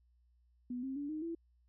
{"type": "tone with pitch steps", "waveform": "sine", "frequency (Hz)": [246.9, 266.2, 286.9, 309.3, 333.4], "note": ["B3", "C4", "D4", "D#4", "E4"], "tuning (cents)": [0, 30, -40, -10, 20], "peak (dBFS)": -37, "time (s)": [0.7, 1.35], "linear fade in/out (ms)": 5, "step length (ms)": 130, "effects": ["added 60 Hz sine -67 dBFS peak until 1.68 s"]}